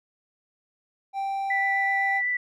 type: tone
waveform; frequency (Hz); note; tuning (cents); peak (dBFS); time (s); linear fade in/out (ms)
triangle; 784; G5; 0; -24; 1.13-2.22; 50
type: tone with vibrato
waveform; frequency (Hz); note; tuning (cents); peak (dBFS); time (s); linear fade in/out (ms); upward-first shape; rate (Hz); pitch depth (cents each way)
sine; 1975.5; B6; 0; -23; 1.5-2.37; 5; triangle; 7.9; 11
effects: none